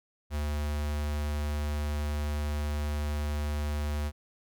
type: tone with notch filter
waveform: square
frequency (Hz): 74.1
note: D2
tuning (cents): +16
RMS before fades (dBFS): -31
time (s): 0.3-4.12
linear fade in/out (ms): 50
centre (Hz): 300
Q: 1.8
effects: none